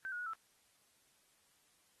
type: tone with pitch steps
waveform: sine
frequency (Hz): 1549 / 1446 / 1461 / 1324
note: G6 / F#6 / F#6 / E6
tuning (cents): -21 / -40 / -22 / +7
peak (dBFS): -39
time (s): 0.05-0.334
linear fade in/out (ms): 0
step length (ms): 71
effects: white hiss -72 dBFS RMS until 2 s + AAC 32 kbps